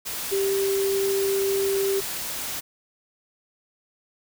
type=tone in noise; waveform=sine; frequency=392 Hz; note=G4; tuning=in tune; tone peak=-21 dBFS; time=0.31-2.01 s; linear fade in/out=20 ms; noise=white; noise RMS=-31 dBFS; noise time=0.05-2.61 s; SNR=+7 dB; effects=none